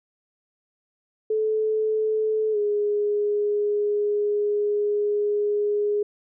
sine tone with pitch glide, 434.2 to 414.4 Hz, A4 to G#4, -23 to -4 cents, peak -20 dBFS, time 1.3-6.03 s, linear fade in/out 5 ms, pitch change -81 cents, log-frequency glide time 2.52-2.57 s, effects none

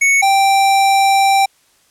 square tone pair in turn, 2217 / 783.8 Hz, C#7 / G5, 0 / 0 cents, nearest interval octave + tritone, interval 1800 cents, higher first, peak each -10 dBFS, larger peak neither, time 0.01-0.22 / 0.22-1.46 s, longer second, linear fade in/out 10 ms, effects white hiss -55 dBFS RMS until 1.9 s + low-pass 11000 Hz 12 dB/octave

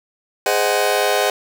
sawtooth chord, Ab dominant seventh, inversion none, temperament just, 415.3 / 519.1 / 623 / 747.5 Hz, Ab4 / C5 / Eb5 / Gb5, 0 / -14 / +2 / +17 cents, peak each -17 dBFS, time 0.46-1.3 s, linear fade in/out 2 ms, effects none

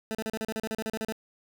20% pulse tone bursts, 220.1 Hz, A3, 1 cent sharp, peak -25 dBFS, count 14, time 0.11-1.123 s, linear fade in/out 0 ms, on 38 ms, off 37 ms, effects none

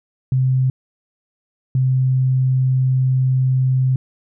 sine tone pair in turn, 130 / 130 Hz, C3 / C3, -11 / -11 cents, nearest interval unison, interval 0 cents, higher neither, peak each -13 dBFS, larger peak neither, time 0.32-0.7 / 1.75-3.96 s, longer second, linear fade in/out 2 ms, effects none

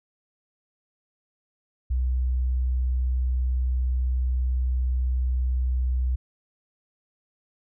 sine tone, 63 Hz, B1, 35 cents sharp, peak -21 dBFS, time 1.9-6.16 s, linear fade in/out 10 ms, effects none

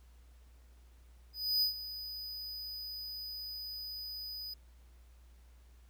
square tone with ADSR envelope, 4978 Hz, D#8, in tune, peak -27 dBFS, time 1.33-4.54 s, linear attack 290 ms, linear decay 110 ms, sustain -14 dB, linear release 6 ms, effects added 60 Hz sine -56 dBFS peak until 5.89 s + pink hiss -70 dBFS RMS until 5.89 s

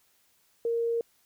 sine tone, 464.7 Hz, A#4, 5 cents flat, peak -25 dBFS, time 0.65-1.01 s, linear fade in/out 2 ms, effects white hiss -67 dBFS RMS until 1.25 s

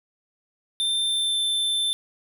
square tone with pitch glide, 3576 to 3545 Hz, A7 to A7, +27 to +12 cents, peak -22 dBFS, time 0.8-1.93 s, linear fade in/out 0 ms, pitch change -15 cents, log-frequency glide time 1.03-1.4 s, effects none

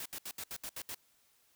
white noise bursts, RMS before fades -42 dBFS, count 8, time 0-0.946 s, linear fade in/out 2 ms, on 57 ms, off 70 ms, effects white hiss -70 dBFS RMS until 1.55 s

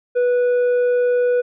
sine tone with tanh clipping, 490.9 Hz, B4, 10 cents flat, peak -15 dBFS, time 0.15-1.42 s, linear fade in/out 20 ms, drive 5 dB, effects none

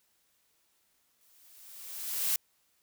blue noise with exponential growth, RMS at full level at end -27 dBFS, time 1.21-2.36 s, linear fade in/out 2 ms, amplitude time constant 250 ms, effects white hiss -72 dBFS RMS until 2.82 s

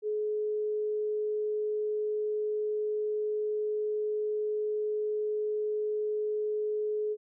sine tone, 424.4 Hz, G#4, 38 cents sharp, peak -28 dBFS, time 0.02-7.17 s, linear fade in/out 50 ms, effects none

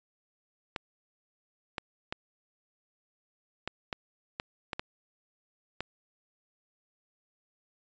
clicks, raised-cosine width 0.3 ms, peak -17 dBFS, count 9, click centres 0.762 / 1.782 / 2.125 / 3.676 / 3.928 / 4.399 / 4.732 / 4.795 / 5.806 s, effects resampled to 16000 Hz

